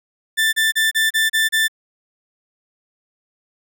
30% pulse tone bursts, 1772 Hz, A6, 12 cents sharp, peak -12 dBFS, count 7, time 0.37-1.682 s, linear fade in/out 20 ms, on 160 ms, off 32 ms, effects none

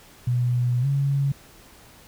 sine tone with pitch glide, 122.7 to 139.33 Hz, B2 to C#3, -11 to +9 cents, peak -19 dBFS, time 0.27-1.32 s, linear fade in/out 5 ms, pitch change +220 cents, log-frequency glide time 0.81-0.86 s, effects pink hiss -50 dBFS RMS until 2.07 s

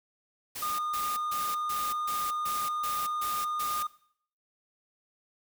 white noise bursts, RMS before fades -38 dBFS, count 9, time 0.55-3.83 s, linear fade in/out 10 ms, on 240 ms, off 140 ms
triangle tone, 1221 Hz, D#6, 33 cents flat, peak -28 dBFS, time 0.62-3.87 s, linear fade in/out 5 ms
effects noise-tail reverb RT60 0.6 s tail -18 dB re dry

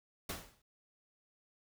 pink noise with exponential decay, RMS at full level -37 dBFS, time 0.29-0.62 s, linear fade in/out 5 ms, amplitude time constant 70 ms, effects none

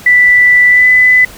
sine tone with pitch glide, 1975.5 to 2003 Hz, B6 to B6, 0 to +24 cents, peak -3 dBFS, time 0.06-1.25 s, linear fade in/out 5 ms, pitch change +24 cents, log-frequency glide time 0.69-0.87 s, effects pink hiss -33 dBFS RMS until 1.37 s

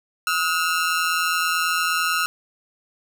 sawtooth ring-modulated tone, 1357 Hz, E6, 50 cents sharp, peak -13 dBFS, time 0.27-2.26 s, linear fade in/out 0 ms, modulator 84.5 Hz, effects none

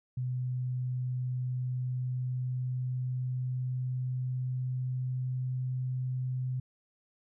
sine tone with pitch glide, 126.2 to 127.89 Hz, B2 to C3, +38 to -39 cents, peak -30 dBFS, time 0.17-6.6 s, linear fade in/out 5 ms, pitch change +23 cents, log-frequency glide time 1.36-5.7 s, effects none

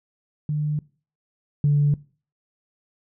sine tone pair in turn, 150 / 145.31 Hz, D3 / D3, +37 / -18 cents, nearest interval minor second, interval 55 cents, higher first, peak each -21 / -14 dBFS, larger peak second, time 0.49-0.79 / 1.64-1.94 s, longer neither, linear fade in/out 2 ms, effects noise-tail reverb RT60 0.4 s tail -22 dB re dry + tanh soft clip ceiling -11 dBFS

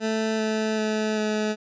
20% pulse tone with pitch steps, 220 / 218 / 216 / 214 Hz, A3 / A3 / A3 / A3, 0 / -16 / -32 / -48 cents, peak -18 dBFS, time 0-1.56 s, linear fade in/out 50 ms, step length 390 ms, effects resampled to 16000 Hz

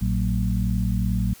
harmonic tone with a mistuned harmonic, 56.9 Hz, A#1, 41 cents flat, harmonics 1 / 2 / 3 / 4, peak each -24 / -25 / -25 / -31 dBFS, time 0.01-1.34 s, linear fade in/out 10 ms, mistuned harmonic 3, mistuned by +140 cents, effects white hiss -48 dBFS RMS until 1.4 s

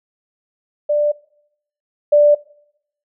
sine tone pair in turn, 591 / 588.5 Hz, D5 / D5, +11 / +3 cents, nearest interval unison, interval 8 cents, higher first, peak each -13 / -7 dBFS, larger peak second, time 0.89-1.12 / 2.12-2.35 s, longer neither, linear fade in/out 10 ms, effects noise-tail reverb RT60 0.7 s tail -21 dB re dry

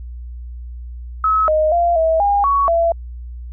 sine tone with pitch steps, 1287 / 620 / 690 / 647 / 810 / 1119 / 672 Hz, E6 / D#5 / F5 / E5 / G#5 / C#6 / E5, -42 / -6 / -21 / -32 / -43 / +16 / +33 cents, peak -12 dBFS, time 1.24-2.92 s, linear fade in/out 2 ms, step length 240 ms, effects added 60 Hz sine -28 dBFS peak until 3.52 s

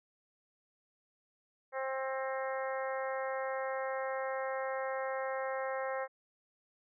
harmonic tone, 265.1 Hz, C4, 23 cents sharp, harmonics 2 / 3 / 4 / 5 / 6 / 7 / 8, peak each -36 / -41 / -43 / -45 / -47 / -45 / -50 dBFS, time 1.72-6.08 s, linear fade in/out 50 ms, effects none

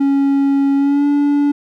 triangle tone with pitch glide, 277.2 to 287.8 Hz, C#4 to D4, 0 to -35 cents, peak -9 dBFS, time 0-1.52 s, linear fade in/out 10 ms, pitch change +65 cents, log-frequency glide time 0.76-1.06 s, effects none

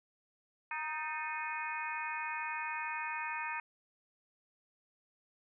harmonic tone with a mistuned harmonic, 311.1 Hz, D#4, in tune, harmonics 3 / 4 / 5 / 6 / 7 / 8, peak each -40 / -45 / -45 / -44 / -45 / -42 dBFS, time 0.71-3.6 s, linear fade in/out 2 ms, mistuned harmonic 6, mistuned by -65 cents, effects none

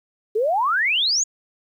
sine exponential sweep, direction up, 407.8 to 7040 Hz, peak -17 dBFS, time 0.35-1.24 s, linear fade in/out 10 ms, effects 9-bit

